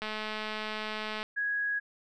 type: click train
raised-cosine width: 0.3 ms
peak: -20 dBFS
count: 261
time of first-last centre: 0.02-1.229 s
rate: 215 Hz
type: tone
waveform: sine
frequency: 1661.2 Hz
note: G#6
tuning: in tune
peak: -28 dBFS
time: 1.36-1.8 s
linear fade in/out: 20 ms
effects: none